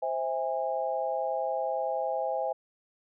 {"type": "chord", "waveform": "sine", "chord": "C augmented", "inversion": "none", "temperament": "just", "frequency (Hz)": [523.3, 654.1, 817.6], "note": ["C5", "E5", "G#5"], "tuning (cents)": [0, -14, -27], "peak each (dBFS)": -32, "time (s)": [0.02, 2.53], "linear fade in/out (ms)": 10, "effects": []}